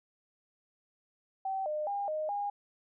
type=tone with pitch steps; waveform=sine; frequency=770 / 607 / 806 / 618 / 814 Hz; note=G5 / D#5 / G5 / D#5 / G#5; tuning=-31 / -43 / +48 / -12 / -35 cents; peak=-31 dBFS; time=1.45-2.5 s; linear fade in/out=5 ms; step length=210 ms; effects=none